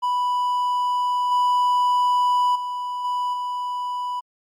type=tone with level steps; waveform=triangle; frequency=987.8 Hz; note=B5; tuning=in tune; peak=-17 / -14 / -23 / -19 / -22 dBFS; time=0.02-4.21 s; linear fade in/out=20 ms; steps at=1.31 / 2.55 / 3.04 / 3.33 s; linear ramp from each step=10 ms; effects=MP3 96 kbps